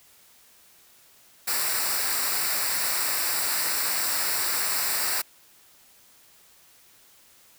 white noise with comb filter, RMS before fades -26 dBFS, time 1.47-5.22 s, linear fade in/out 10 ms, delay 0.31 ms, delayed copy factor -0.7, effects white hiss -56 dBFS RMS until 7.58 s

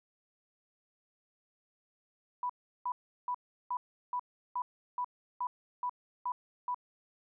sine tone bursts, 987.8 Hz, B5, in tune, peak -31 dBFS, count 11, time 2.43-6.745 s, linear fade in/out 2 ms, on 65 ms, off 360 ms, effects none

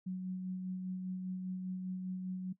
sine tone with tremolo, 185 Hz, F#3, in tune, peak -35 dBFS, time 0.06-2.53 s, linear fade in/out 10 ms, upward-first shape sine, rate 5 Hz, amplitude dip 30%, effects noise-tail reverb RT60 0.1 s tail -19 dB re dry

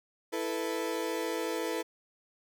35% pulse chord, E suspended fourth, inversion none, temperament equal, 329.6 / 440 / 493.9 Hz, E4 / A4 / B4, 0 / 0 / 0 cents, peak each -34 dBFS, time 0.32-1.83 s, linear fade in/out 20 ms, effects none

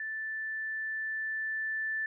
sine tone with level ramp, 1760 Hz, A6, in tune, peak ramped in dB -34 to -30 dBFS, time 0-2.06 s, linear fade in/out 2 ms, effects none

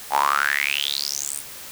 sawtooth tone with high-pass filter sweep, 71 Hz, C#2, 42 cents sharp, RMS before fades -23 dBFS, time 0.1-1.43 s, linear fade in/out 50 ms, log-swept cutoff 790 to 10000 Hz, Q 9.2, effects white hiss -38 dBFS RMS until 1.71 s

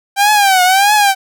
sawtooth tone with vibrato, 784 Hz, G5, in tune, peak -4 dBFS, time 0.16-1.15 s, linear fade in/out 50 ms, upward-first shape triangle, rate 1.6 Hz, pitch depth 150 cents each way, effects none

